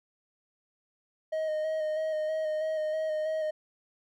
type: tone with vibrato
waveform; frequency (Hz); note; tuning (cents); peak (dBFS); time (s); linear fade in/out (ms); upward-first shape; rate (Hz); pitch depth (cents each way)
triangle; 624; D#5; +5; -26; 1.32-3.51; 10; square; 3.1; 19
effects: none